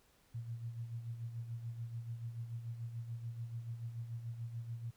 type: tone with tremolo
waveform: sine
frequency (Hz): 116.54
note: A#2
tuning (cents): 0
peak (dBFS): -38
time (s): 0.34-4.91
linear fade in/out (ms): 10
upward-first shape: sine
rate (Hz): 6.9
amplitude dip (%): 60
effects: pink hiss -70 dBFS RMS until 4.96 s